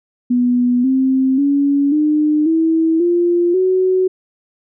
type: tone with pitch steps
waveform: sine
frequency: 245.7 / 263.3 / 282.2 / 302.5 / 324.2 / 347.5 / 372.4 Hz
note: B3 / C4 / C#4 / D#4 / E4 / F4 / F#4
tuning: -9 / +11 / +31 / -49 / -29 / -9 / +11 cents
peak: -11 dBFS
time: 0.3-4.08 s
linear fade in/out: 10 ms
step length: 540 ms
effects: none